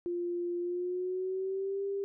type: tone with pitch glide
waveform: sine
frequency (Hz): 349.2 to 396.5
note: F4 to G4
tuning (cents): 0 to +20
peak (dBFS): -31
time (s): 0.06-2.04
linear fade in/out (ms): 0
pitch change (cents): +220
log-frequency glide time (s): 0.6-1.83
effects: none